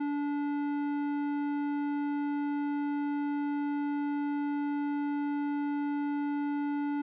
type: tone with tanh clipping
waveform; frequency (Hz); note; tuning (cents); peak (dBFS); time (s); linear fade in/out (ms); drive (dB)
triangle; 289.1; D4; -27; -31; 0-7.02; 10; 17
effects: none